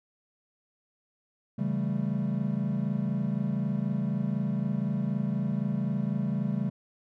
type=chord; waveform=triangle; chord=A dominant seventh; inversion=first; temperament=equal; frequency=138.59 / 164.81 / 196 / 220 Hz; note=C#3 / E3 / G3 / A3; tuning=0 / 0 / 0 / 0 cents; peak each=-30 / -33 / -28 / -31 dBFS; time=1.58-6.7 s; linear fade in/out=10 ms; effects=none